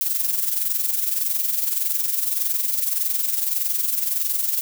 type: noise with amplitude modulation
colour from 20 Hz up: violet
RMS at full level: -20 dBFS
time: 0.01-4.61 s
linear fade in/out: 0 ms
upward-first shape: sine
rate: 21.7 Hz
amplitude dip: 60%
effects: none